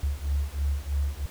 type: beating tone pair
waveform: sine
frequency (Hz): 69.3 / 72.4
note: C#2 / D2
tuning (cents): 0 / -24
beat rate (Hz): 3.1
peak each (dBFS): -28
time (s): 0.03-1.26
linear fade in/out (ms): 5
effects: pink hiss -47 dBFS RMS until 1.3 s